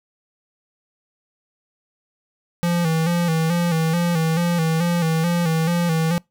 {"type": "tone with vibrato", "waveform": "square", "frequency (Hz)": 167, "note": "E3", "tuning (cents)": 23, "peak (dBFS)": -18, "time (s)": [2.63, 6.18], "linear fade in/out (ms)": 0, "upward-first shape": "square", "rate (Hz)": 2.3, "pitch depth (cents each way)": 59, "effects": ["noise-tail reverb RT60 0.2 s tail -26 dB re dry"]}